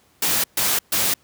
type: noise bursts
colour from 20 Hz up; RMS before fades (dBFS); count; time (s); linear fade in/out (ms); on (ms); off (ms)
white; -20; 3; 0.22-1.14; 5; 220; 130
effects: pink hiss -58 dBFS RMS until 1.23 s + high-pass 80 Hz 12 dB/octave